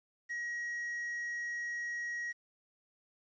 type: tone with quantisation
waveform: triangle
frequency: 1900 Hz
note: A#6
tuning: 33 cents sharp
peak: -34 dBFS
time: 0.29-2.33 s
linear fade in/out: 20 ms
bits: 10
effects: resampled to 16000 Hz